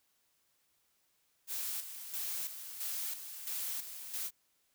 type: noise with tremolo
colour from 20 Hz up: blue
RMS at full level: -38 dBFS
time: 1.47-4.31 s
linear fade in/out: 50 ms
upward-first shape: square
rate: 1.5 Hz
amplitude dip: 60%
effects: white hiss -75 dBFS RMS until 4.74 s